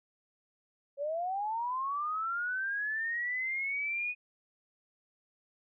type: linear sweep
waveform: sine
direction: up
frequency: 548 to 2489 Hz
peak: -31 dBFS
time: 0.97-4.15 s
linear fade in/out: 50 ms
effects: none